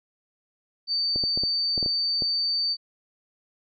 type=tone; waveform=sine; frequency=4585 Hz; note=D8; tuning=42 cents flat; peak=-22 dBFS; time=0.87-2.77 s; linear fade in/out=50 ms
type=clicks; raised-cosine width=2 ms; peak=-19 dBFS; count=8; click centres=1.16 / 1.238 / 1.375 / 1.436 / 1.778 / 1.828 / 1.861 / 2.222 s
effects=MP3 96 kbps